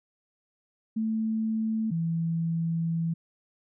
sine tone pair in turn, 220.8 / 165.41 Hz, A3 / E3, +6 / +6 cents, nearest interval perfect fourth, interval 500 cents, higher first, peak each -25 dBFS, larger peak neither, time 0.96-1.91 / 1.91-3.14 s, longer second, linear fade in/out 10 ms, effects none

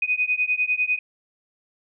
sine beating tone pair, 2489 / 2499 Hz, D#7 / D#7, 0 / +7 cents, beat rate 10 Hz, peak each -23 dBFS, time 0.02-0.99 s, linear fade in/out 5 ms, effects none

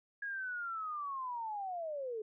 sine linear sweep, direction down, 1660 to 418 Hz, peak -37 dBFS, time 0.22-2.22 s, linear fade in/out 5 ms, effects none

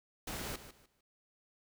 pink noise with echo, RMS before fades -41 dBFS, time 0.27-0.56 s, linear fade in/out 5 ms, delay 150 ms, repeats 3, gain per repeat -12 dB, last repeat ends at 1.01 s, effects none

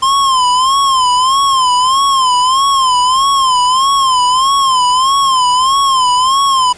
square tone with vibrato, 1046.5 Hz, C6, in tune, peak -9 dBFS, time 0.02-6.73 s, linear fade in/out 10 ms, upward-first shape sine, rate 1.6 Hz, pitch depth 100 cents each way, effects pink hiss -37 dBFS RMS until 6.77 s + resampled to 22050 Hz

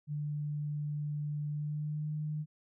sine tone with pitch glide, 148.1 to 152 Hz, D3 to D#3, +15 to -40 cents, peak -33 dBFS, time 0.07-2.46 s, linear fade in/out 50 ms, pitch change +45 cents, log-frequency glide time 1.49-2.11 s, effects none

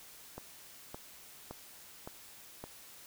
click train, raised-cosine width 1 ms, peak -28 dBFS, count 5, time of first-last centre 0.38-2.64 s, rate 1.77 Hz, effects white hiss -54 dBFS RMS until 3.06 s

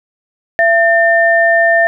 sine tone pair together, 673.6 / 1800 Hz, E5 / A6, +37 / +39 cents, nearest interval octave + perfect fourth, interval 1702 cents, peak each -10 dBFS, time 0.59-1.87 s, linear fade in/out 0 ms, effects none

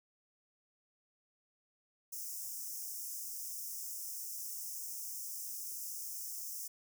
white high-pass noise, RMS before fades -43 dBFS, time 2.12-6.68 s, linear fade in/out 10 ms, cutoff 5200 Hz, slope 96 dB/octave, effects none

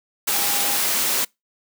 sine tone in noise, 810 Hz, G#5, 43 cents flat, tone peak -32 dBFS, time 0.33-0.78 s, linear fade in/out 10 ms, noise white, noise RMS -21 dBFS, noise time 0.27-1.25 s, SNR -14 dB, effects noise-tail reverb RT60 0.2 s tail -26 dB re dry + high-pass 200 Hz 12 dB/octave

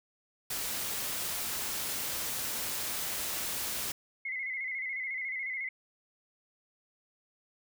white noise, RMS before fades -35 dBFS, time 0.5-3.92 s, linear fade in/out 5 ms
sine tone with vibrato, 2093 Hz, C7, in tune, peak -33 dBFS, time 4.25-5.69 s, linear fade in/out 5 ms, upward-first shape square, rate 14 Hz, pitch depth 55 cents each way
effects none

